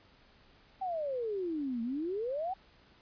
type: exponential two-way sweep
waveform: sine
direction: down then up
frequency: 784 to 224.3 to 784 Hz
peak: -32 dBFS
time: 0.81-2.54 s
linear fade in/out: 10 ms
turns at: 1.82 s
effects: pink hiss -62 dBFS RMS until 3.01 s + resampled to 11025 Hz